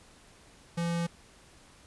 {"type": "tone", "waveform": "square", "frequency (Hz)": 170, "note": "F3", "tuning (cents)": -46, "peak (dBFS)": -29, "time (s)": [0.77, 1.07], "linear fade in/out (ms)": 10, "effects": ["pink hiss -57 dBFS RMS until 1.86 s", "resampled to 24000 Hz"]}